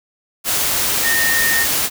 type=tone in noise; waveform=sine; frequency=1838 Hz; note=A#6; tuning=25 cents flat; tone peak=-16 dBFS; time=1.02-1.67 s; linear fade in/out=50 ms; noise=white; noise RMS=-18 dBFS; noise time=0.44-1.9 s; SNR=-1 dB; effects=none